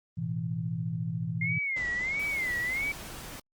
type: chord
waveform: sine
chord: A suspended second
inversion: none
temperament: equal with one note detuned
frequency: 110 / 124.19 / 164.81 Hz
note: A2 / B2 / E3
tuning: 0 / +10 / 0 cents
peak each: -36 / -35 / -32 dBFS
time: 0.17-1.59 s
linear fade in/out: 10 ms
type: tone with vibrato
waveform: sine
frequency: 2098 Hz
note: C7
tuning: 4 cents sharp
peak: -28 dBFS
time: 1.41-2.92 s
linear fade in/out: 5 ms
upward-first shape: sine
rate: 1.5 Hz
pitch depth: 150 cents each way
type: noise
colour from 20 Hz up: pink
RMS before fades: -42 dBFS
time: 1.76-3.4 s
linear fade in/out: 5 ms
effects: Opus 24 kbps